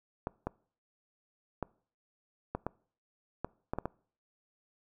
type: clicks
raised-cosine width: 1 ms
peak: -19 dBFS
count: 9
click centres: 0.271 / 0.47 / 1.627 / 2.55 / 2.666 / 3.446 / 3.735 / 3.786 / 3.856 s
effects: noise-tail reverb RT60 0.5 s tail -24 dB re dry